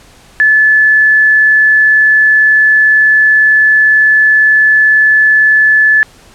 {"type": "tone", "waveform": "sine", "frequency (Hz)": 1731, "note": "A6", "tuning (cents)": -29, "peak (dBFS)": -4, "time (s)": [0.4, 6.03], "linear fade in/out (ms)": 0, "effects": ["pink hiss -41 dBFS RMS until 6.34 s", "low-pass 10000 Hz 12 dB/octave"]}